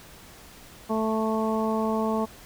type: harmonic tone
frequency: 220 Hz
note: A3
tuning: in tune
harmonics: 1 / 2 / 3 / 4 / 5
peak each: -26 / -29 / -31 / -32 / -33 dBFS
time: 0.89-2.26 s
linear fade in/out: 20 ms
effects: pink hiss -48 dBFS RMS until 2.45 s